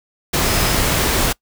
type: tone in noise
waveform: sine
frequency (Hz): 5100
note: D#8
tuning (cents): +42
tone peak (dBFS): -28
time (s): 0.45-0.76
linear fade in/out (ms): 10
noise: pink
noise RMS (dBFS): -17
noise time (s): 0.33-1.33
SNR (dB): -14
effects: noise-tail reverb RT60 0.1 s tail -24 dB re dry